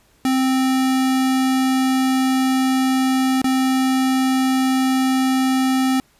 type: tone with dropouts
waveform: square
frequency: 261.6 Hz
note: C4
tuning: in tune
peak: -16 dBFS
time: 0.25-6 s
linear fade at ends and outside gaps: 1 ms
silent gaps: 3.417-3.443 s
effects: pink hiss -57 dBFS RMS until 6.19 s + resampled to 32000 Hz